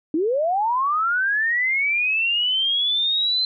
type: linear sweep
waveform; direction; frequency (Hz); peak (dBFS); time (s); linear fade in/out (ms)
sine; up; 293.7 to 4102; -18; 0.14-3.45; 2
effects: none